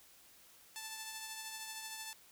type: tone with tremolo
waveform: 5% pulse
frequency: 880 Hz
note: A5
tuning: in tune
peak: -30 dBFS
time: 0.76-2.13 s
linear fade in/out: 0 ms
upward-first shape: triangle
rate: 13 Hz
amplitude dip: 40%
effects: white hiss -62 dBFS RMS until 2.31 s